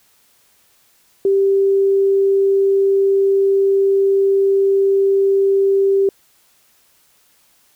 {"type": "tone", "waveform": "sine", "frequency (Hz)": 392, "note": "G4", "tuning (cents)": 0, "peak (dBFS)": -11, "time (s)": [1.25, 6.09], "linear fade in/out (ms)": 2, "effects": ["white hiss -56 dBFS RMS until 7.75 s"]}